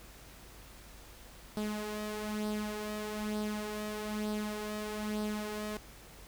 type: tone with flanger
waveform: sawtooth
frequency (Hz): 211.7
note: G#3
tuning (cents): +33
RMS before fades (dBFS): -37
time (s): 1.57-5.77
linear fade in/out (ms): 0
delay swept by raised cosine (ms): 0.21 to 3.11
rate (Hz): 1.1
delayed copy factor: +0.55
effects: added 50 Hz sine -55 dBFS peak until 6.27 s + pink hiss -54 dBFS RMS until 6.27 s